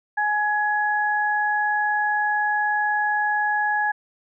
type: tone pair together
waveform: sine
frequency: 839 / 1678 Hz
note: G#5 / G#6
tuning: +17 / +17 cents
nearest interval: octave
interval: 1200 cents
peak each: -22 dBFS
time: 0.17-3.92 s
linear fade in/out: 10 ms
effects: none